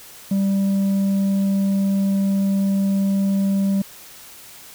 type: tone with tanh clipping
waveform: sine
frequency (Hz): 196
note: G3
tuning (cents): 0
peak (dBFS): -17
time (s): 0.31-3.82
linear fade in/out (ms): 5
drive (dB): 4
effects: white hiss -42 dBFS RMS until 4.74 s